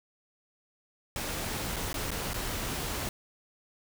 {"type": "noise with dropouts", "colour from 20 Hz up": "pink", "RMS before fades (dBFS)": -34, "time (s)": [1.16, 3.09], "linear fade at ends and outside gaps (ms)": 1, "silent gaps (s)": [[1.761, 1.765], [1.93, 1.942], [2.106, 2.115], [2.334, 2.342]], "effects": []}